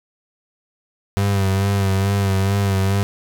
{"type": "tone with vibrato", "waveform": "35% pulse", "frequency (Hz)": 98, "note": "G2", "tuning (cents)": 0, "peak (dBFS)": -14, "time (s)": [1.17, 3.03], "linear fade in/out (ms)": 0, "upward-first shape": "sine", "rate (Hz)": 2.3, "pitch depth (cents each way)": 39, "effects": []}